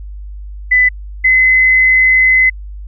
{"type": "tone pair in turn", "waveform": "sine", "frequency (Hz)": [2001, 2038], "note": ["B6", "C7"], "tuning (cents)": [22, -46], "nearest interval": "unison", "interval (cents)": 32, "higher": "second", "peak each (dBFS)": -6, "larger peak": "neither", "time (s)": [[0.71, 0.89], [1.24, 2.5]], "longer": "second", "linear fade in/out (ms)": 10, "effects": ["added 50 Hz sine -25 dBFS peak until 2.87 s"]}